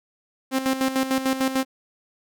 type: tone with tremolo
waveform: sawtooth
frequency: 264.2 Hz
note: C4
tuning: 17 cents sharp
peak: -15 dBFS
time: 0.51-1.65 s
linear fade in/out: 50 ms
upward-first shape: square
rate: 6.7 Hz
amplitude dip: 65%
effects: none